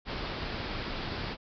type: low-pass noise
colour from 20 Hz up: pink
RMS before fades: -36 dBFS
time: 0.05-1.37 s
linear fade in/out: 50 ms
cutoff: 5100 Hz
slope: 96 dB/octave
effects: none

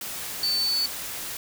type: tone in noise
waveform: sine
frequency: 4501 Hz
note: C#8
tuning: 26 cents sharp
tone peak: -22 dBFS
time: 0.43-0.86 s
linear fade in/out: 2 ms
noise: white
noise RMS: -34 dBFS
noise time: 0.01-1.37 s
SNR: +9 dB
effects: none

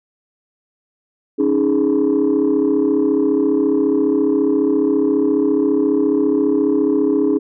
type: chord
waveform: sine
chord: C# suspended second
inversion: none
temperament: just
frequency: 277.2 / 311.8 / 415.8 Hz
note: C#4 / D#4 / G#4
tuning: 0 / +4 / +2 cents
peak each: -16 dBFS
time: 1.38-7.39 s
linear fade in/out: 20 ms
effects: tanh soft clip ceiling -8 dBFS

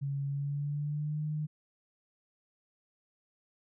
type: tone with pitch glide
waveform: sine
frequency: 139.6 to 152.23 Hz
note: C#3 to D#3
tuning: +13 to -38 cents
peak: -31 dBFS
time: 0.01-1.47 s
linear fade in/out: 20 ms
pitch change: +149 cents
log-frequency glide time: 0.26-1.23 s
effects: none

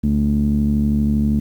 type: tone with low-pass filter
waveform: sawtooth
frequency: 72.6 Hz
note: D2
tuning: 19 cents flat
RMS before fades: -17 dBFS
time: 0.03-1.4 s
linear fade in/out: 10 ms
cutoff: 230 Hz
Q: 6.4
effects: 8-bit

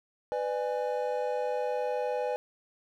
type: chord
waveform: triangle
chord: G# diminished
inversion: first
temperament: just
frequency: 498.4 / 598 / 830.6 Hz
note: B4 / D5 / G#5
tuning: +16 / +31 / 0 cents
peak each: -29 / -32 / -33 dBFS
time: 0.32-2.36 s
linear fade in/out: 0 ms
effects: none

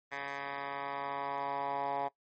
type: tone with band-pass filter sweep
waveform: 10% pulse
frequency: 140 Hz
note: C#3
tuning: 18 cents sharp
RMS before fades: -37 dBFS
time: 0.11-2.09 s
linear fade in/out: 20 ms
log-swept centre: 1600 to 830 Hz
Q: 2.7
effects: noise-tail reverb RT60 0.1 s tail -19 dB re dry + MP3 32 kbps

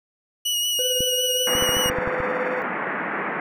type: tone with vibrato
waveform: sawtooth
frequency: 2912 Hz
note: F#7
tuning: 28 cents flat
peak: -18 dBFS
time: 0.45-1.9 s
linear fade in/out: 10 ms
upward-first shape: sine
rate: 5.4 Hz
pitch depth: 26 cents each way
type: tone with tremolo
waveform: triangle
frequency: 505 Hz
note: B4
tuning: 39 cents sharp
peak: -21 dBFS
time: 0.79-2.62 s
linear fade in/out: 0 ms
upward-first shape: sine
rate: 18 Hz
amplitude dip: 55%
type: clicks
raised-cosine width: 3 ms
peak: -16 dBFS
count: 10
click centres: 1.006 / 1.552 / 1.624 / 1.692 / 1.768 / 1.86 / 1.9 / 1.986 / 2.075 / 2.203 s
type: band-pass noise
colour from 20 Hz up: white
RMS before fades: -27 dBFS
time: 1.47-3.4 s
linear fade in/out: 2 ms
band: 160 to 2100 Hz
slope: 48 dB/octave
effects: none

